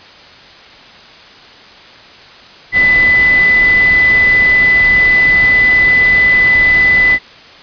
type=tone in noise; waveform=sine; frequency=2000 Hz; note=B6; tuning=21 cents sharp; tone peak=-6 dBFS; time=2.72-7.19 s; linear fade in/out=50 ms; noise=pink; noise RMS=-22 dBFS; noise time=2.72-7.19 s; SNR=+13 dB; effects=white hiss -37 dBFS RMS until 7.62 s + resampled to 11025 Hz